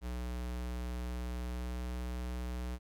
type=tone with pitch glide; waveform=square; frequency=61 to 61.42 Hz; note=B1 to B1; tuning=-21 to -9 cents; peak=-37 dBFS; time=0.01-2.79 s; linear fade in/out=50 ms; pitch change=+12 cents; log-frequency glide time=1.44-1.83 s; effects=13-bit